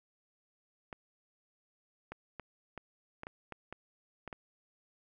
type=clicks; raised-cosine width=0.5 ms; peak=-27 dBFS; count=10; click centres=0.928 / 2.12 / 2.397 / 2.777 / 3.234 / 3.269 / 3.523 / 3.726 / 4.277 / 4.328 s; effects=none